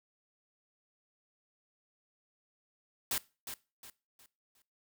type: noise with echo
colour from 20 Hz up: white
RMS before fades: -33 dBFS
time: 3.11-3.18 s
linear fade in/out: 2 ms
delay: 360 ms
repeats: 4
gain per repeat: -9 dB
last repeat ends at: 4.62 s
effects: noise-tail reverb RT60 0.3 s tail -20 dB re dry